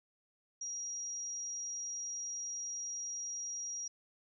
sine tone, 5710 Hz, F8, 37 cents sharp, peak -38 dBFS, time 0.61-3.88 s, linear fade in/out 5 ms, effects none

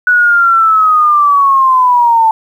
sine linear sweep, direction down, 1480 to 880 Hz, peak -5 dBFS, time 0.07-2.31 s, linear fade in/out 2 ms, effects 7-bit

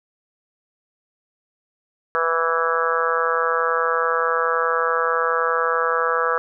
harmonic tone, 164.7 Hz, E3, 1 cent flat, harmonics 3 / 4 / 5 / 6 / 7 / 8 / 9 / 10, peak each -23 / -31 / -35 / -29 / -24 / -23 / -29 / -27 dBFS, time 2.15-6.38 s, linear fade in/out 0 ms, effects none

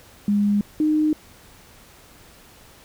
sine tone pair in turn, 204.8 / 306.9 Hz, G#3 / D#4, -24 / -24 cents, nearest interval perfect fifth, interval 700 cents, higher second, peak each -16 dBFS, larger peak neither, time 0.28-0.61 / 0.8-1.13 s, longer neither, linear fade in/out 2 ms, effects pink hiss -49 dBFS RMS until 2.84 s

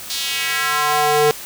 square tone with high-pass filter sweep, 149.6 Hz, D3, 32 cents sharp, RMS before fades -18 dBFS, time 0.1-1.31 s, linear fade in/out 0 ms, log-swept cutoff 4300 to 410 Hz, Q 1.9, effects white hiss -33 dBFS RMS until 1.45 s

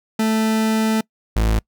40% pulse tone pair in turn, 220 / 54.68 Hz, A3 / A1, 0 / -10 cents, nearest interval 2 octaves, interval 2410 cents, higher first, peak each -15 / -14 dBFS, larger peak second, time 0.19-1.01 / 1.36-1.59 s, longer first, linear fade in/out 5 ms, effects noise-tail reverb RT60 0.1 s tail -25 dB re dry

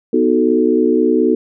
sine chord, B dominant seventh, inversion none, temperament equal, 246.9 / 311.1 / 370 / 440 Hz, B3 / D#4 / F#4 / A4, 0 / 0 / 0 / 0 cents, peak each -16 dBFS, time 0.13-1.35 s, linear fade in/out 5 ms, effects none

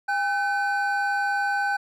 triangle tone pair together, 807 / 1523.4 Hz, G#5 / G6, -50 / -50 cents, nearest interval major seventh, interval 1100 cents, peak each -23 dBFS, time 0.08-1.77 s, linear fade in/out 10 ms, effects none

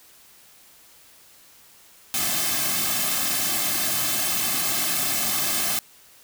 white noise with comb filter, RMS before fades -24 dBFS, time 2.14-5.79 s, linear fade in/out 0 ms, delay 2.1 ms, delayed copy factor -0.85, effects white hiss -52 dBFS RMS until 6.23 s

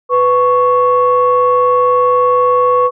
sine tone pair together, 497.4 / 1109 Hz, B4 / C#6, +12 / 0 cents, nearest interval octave + major second, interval 1388 cents, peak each -10 dBFS, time 0.09-2.91 s, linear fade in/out 50 ms, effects tanh soft clip ceiling -1 dBFS

